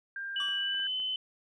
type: tone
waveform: sine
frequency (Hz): 1594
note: G6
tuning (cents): +28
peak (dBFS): -35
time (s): 0.16-0.87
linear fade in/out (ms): 2
type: tone with pitch glide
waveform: sine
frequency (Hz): 2960 to 3038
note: F#7 to F#7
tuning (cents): 0 to +45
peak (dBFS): -30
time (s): 0.36-1.16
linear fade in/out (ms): 2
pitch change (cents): +45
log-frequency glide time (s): 0.6-0.95
type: tone with exponential decay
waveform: square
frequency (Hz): 1155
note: D6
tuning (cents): -29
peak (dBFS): -39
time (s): 0.4-0.8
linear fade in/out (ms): 1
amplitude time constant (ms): 85
type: clicks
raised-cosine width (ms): 0.5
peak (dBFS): -39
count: 5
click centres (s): 0.415 / 0.487 / 0.746 / 0.798 / 1
effects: resampled to 24000 Hz